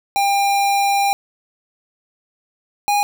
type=tone pair in turn; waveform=square; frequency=799 / 819.6 Hz; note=G5 / G#5; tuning=+33 / -23 cents; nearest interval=unison; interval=44 cents; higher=second; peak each=-15 dBFS; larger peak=neither; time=0.16-1.13 / 2.88-3.03 s; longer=first; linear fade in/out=0 ms; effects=none